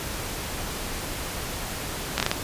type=slowing click train; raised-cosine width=0.2 ms; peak=-4 dBFS; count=5; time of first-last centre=2.18-2.315 s; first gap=20 ms; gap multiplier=1.36; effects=pink hiss -32 dBFS RMS until 2.43 s + resampled to 32000 Hz